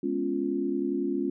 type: chord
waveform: sine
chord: C# dominant seventh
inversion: second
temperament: equal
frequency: 207.7 / 246.9 / 277.2 / 349.2 Hz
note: G#3 / B3 / C#4 / E#4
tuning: 0 / 0 / 0 / 0 cents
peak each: -34 / -35 / -29 / -30 dBFS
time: 0.03-1.3 s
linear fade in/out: 5 ms
effects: none